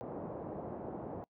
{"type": "low-pass noise", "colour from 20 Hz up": "white", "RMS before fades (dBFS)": -42, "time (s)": [0.01, 1.24], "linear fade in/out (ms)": 0, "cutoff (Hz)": 730, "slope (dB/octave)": 24, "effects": ["noise-tail reverb RT60 0.1 s tail -25 dB re dry", "high-pass 100 Hz 12 dB/octave"]}